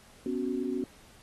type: chord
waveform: sine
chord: B suspended second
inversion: none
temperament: equal with one note detuned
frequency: 249.4 / 277.2 / 370 Hz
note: B3 / C#4 / F#4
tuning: +17 / 0 / 0 cents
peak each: -33 dBFS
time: 0.26-0.84 s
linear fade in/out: 2 ms
effects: pink hiss -57 dBFS RMS until 1.22 s + AAC 32 kbps